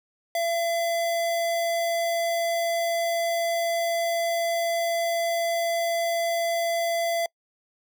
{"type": "tone", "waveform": "square", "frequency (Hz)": 676, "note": "E5", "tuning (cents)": 43, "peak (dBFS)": -24, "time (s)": [0.35, 7.26], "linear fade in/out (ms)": 2, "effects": ["noise-tail reverb RT60 0.1 s tail -26 dB re dry"]}